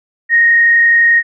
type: tone with frequency modulation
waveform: sine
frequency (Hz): 1864.7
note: A#6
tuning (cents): 0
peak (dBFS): -6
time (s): 0.29-1.23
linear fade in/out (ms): 50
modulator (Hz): 31.6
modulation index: 0.44
effects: none